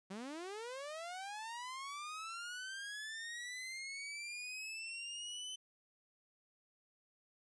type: linear sweep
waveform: sawtooth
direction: up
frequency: 182.1 to 3054 Hz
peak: -40 dBFS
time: 0.1-5.56 s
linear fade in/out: 10 ms
effects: resampled to 22050 Hz